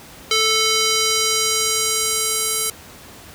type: tone with band-pass filter sweep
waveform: square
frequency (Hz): 440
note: A4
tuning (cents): 0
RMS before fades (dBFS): -19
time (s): 0.31-2.7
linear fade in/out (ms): 2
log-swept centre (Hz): 4200 to 10000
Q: 1.2
effects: pink hiss -41 dBFS RMS until 3.34 s + high-pass 60 Hz 12 dB/octave